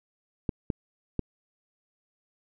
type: clicks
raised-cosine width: 3 ms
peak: -14 dBFS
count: 3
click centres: 0.492 / 0.702 / 1.193 s
effects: none